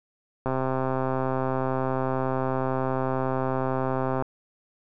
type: click train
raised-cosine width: 1 ms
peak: -13 dBFS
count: 494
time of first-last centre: 0.46-4.223 s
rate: 131 Hz
effects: none

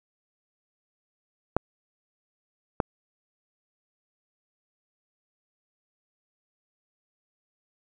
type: clicks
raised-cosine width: 1 ms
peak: -7 / -8 dBFS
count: 2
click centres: 1.566 / 2.802 s
effects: none

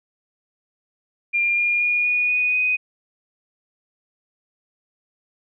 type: tone with pitch steps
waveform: sine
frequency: 2398 / 2417 / 2437 / 2457 / 2477 / 2497 Hz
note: D7 / D7 / D#7 / D#7 / D#7 / D#7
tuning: +36 / +49 / -37 / -22 / -8 / +6 cents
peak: -17 dBFS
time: 1.33-2.77 s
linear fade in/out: 20 ms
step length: 240 ms
effects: none

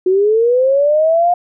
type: linear sweep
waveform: sine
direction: up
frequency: 362 to 715 Hz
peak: -9 dBFS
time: 0.06-1.34 s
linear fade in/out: 5 ms
effects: none

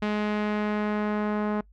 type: tone with low-pass filter sweep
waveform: sawtooth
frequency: 210.2 Hz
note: G#3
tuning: 21 cents sharp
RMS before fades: -27 dBFS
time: 0.02-1.61 s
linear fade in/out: 5 ms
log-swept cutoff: 2900 to 1300 Hz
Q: 1.1
effects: noise-tail reverb RT60 0.1 s tail -23 dB re dry + added 50 Hz sine -52 dBFS peak until 1.72 s

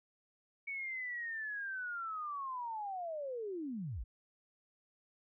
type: linear sweep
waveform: sine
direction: down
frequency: 2244 to 38.39 Hz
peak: -38 dBFS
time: 0.67-4.04 s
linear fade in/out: 10 ms
effects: none

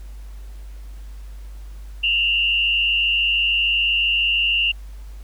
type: tone with frequency modulation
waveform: sine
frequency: 2794 Hz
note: F7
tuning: in tune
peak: -16 dBFS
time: 2.03-4.72 s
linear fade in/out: 10 ms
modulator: 107 Hz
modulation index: 0.89
effects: added 50 Hz sine -33 dBFS peak until 5.23 s + pink hiss -53 dBFS RMS until 5.23 s

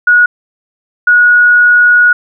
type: tone pair in turn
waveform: sine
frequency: 1455 / 1455 Hz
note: F#6 / F#6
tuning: -29 / -29 cents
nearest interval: unison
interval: 0 cents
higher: neither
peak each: -3 dBFS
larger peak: neither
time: 0.07-0.26 / 1.07-2.13 s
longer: second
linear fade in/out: 5 ms
effects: none

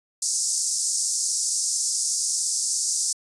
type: band-pass noise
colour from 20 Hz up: white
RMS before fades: -25 dBFS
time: 0.22-3.13 s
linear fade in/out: 5 ms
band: 5100 to 9200 Hz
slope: 48 dB/octave
effects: resampled to 24000 Hz

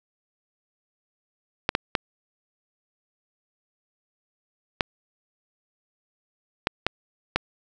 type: clicks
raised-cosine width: 0.3 ms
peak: -4 dBFS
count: 7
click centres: 1.691 / 1.751 / 1.952 / 4.808 / 6.671 / 6.866 / 7.36 s
effects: none

